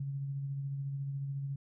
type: tone with tremolo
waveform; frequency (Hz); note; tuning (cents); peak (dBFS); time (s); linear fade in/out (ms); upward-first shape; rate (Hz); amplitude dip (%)
sine; 138.59; C#3; 0; -33; 0-1.56; 5; sine; 14; 30
effects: none